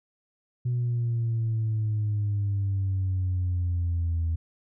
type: exponential sweep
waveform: sine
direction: down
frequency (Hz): 123.47 to 81.5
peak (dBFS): -22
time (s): 0.65-4.36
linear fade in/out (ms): 10
effects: tanh soft clip ceiling -21 dBFS